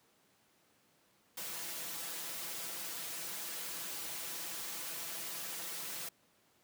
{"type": "noise with comb filter", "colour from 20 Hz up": "white", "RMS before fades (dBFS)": -42, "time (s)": [1.37, 6.09], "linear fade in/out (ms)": 5, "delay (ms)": 6, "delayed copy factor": 0.75, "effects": ["pink hiss -70 dBFS RMS until 6.63 s", "high-pass 150 Hz 12 dB/octave"]}